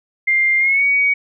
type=tone with pitch glide; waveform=sine; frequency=2100 to 2251 Hz; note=C7 to C#7; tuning=+6 to +26 cents; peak=-12 dBFS; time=0.27-1.14 s; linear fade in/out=10 ms; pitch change=+120 cents; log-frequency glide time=0.58-0.84 s; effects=none